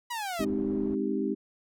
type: exponential sweep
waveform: sawtooth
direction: down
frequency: 990 to 610 Hz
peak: -28 dBFS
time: 0.1-0.45 s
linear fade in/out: 10 ms
type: low-pass noise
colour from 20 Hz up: pink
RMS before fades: -44 dBFS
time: 0.39-0.95 s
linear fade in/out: 5 ms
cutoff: 640 Hz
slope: 12 dB/octave
type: chord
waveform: sine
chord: Ab major seventh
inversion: none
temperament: equal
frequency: 207.7 / 261.6 / 311.1 / 392 Hz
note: Ab3 / C4 / Eb4 / G4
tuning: 0 / 0 / 0 / 0 cents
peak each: -32 dBFS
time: 0.39-1.35 s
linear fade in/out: 20 ms
effects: none

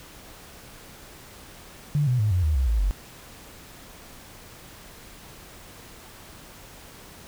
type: tone with pitch steps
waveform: sine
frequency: 146.83 / 124.9 / 106.25 / 90.38 / 76.89 / 65.41 / 55.64 / 47.33 Hz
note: D3 / B2 / G#2 / F#2 / D#2 / C2 / A1 / F#1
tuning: 0 / +20 / +40 / -40 / -20 / 0 / +20 / +40 cents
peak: -19 dBFS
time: 1.95-2.91 s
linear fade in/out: 0 ms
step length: 120 ms
effects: pink hiss -46 dBFS RMS until 7.27 s

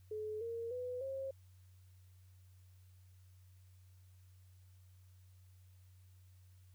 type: tone with pitch steps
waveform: sine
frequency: 428.8 / 462.2 / 498.3 / 537.1 Hz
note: A4 / A#4 / B4 / C5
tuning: -45 / -15 / +15 / +45 cents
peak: -39 dBFS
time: 0.11-1.31 s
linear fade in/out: 5 ms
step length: 300 ms
effects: added 92 Hz sine -59 dBFS peak until 6.74 s + white hiss -75 dBFS RMS until 6.74 s

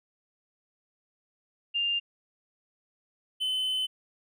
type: tone pair in turn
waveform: sine / triangle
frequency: 2800 / 3041 Hz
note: F7 / F#7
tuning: +4 / +47 cents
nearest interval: minor second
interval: 143 cents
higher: second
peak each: -25 dBFS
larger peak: neither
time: 1.74-2 / 3.4-3.87 s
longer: second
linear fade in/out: 20 ms
effects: none

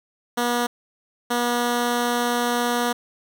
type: tone bursts at uneven times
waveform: 10% pulse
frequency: 241 Hz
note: B3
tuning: 42 cents flat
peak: -12 dBFS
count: 2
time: 0.37-0.67 / 1.3-2.93 s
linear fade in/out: 10 ms
effects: none

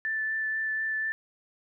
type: tone with vibrato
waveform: sine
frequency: 1760 Hz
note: A6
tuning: in tune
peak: -27 dBFS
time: 0.05-1.12 s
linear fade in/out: 0 ms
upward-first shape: triangle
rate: 4.1 Hz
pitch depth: 12 cents each way
effects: none

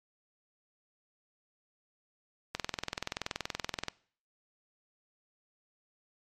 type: click train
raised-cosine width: 0.2 ms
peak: -15 dBFS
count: 29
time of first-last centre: 2.55-3.883 s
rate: 21 Hz
effects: noise-tail reverb RT60 0.5 s tail -22 dB re dry + MP3 64 kbps

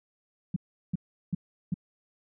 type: tone bursts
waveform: sine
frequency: 176 Hz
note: F3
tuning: 14 cents sharp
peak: -24 dBFS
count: 4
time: 0.54-1.742 s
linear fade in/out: 5 ms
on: 23 ms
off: 370 ms
effects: none

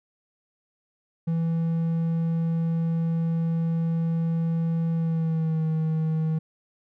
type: tone with pitch glide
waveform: triangle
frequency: 165.1 to 158.83 Hz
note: E3 to D#3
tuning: +3 to +36 cents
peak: -20 dBFS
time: 1.27-6.39 s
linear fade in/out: 10 ms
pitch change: -67 cents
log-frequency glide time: 4.93-5.65 s
effects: none

